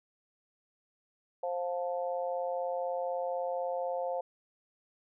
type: harmonic tone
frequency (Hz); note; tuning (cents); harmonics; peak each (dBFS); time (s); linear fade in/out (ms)
176; F3; +14; 3 / 4 / 5; -33 / -36 / -41; 1.43-4.21; 5
effects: none